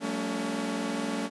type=tone cluster; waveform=sawtooth; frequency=182.7 / 204.8 / 224.9 / 283 Hz; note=F#3 / G#3 / A3 / C#4; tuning=-22 / -24 / +38 / +36 cents; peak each=-35 / -34 / -29 / -29 dBFS; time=0-1.3 s; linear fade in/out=50 ms; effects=resampled to 24000 Hz